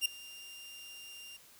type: tone with ADSR envelope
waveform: sawtooth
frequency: 2794 Hz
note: F7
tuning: in tune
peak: -22 dBFS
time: 0.01-1.37 s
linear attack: 45 ms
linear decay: 5 ms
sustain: -22 dB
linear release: 9 ms
effects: white hiss -59 dBFS RMS until 1.59 s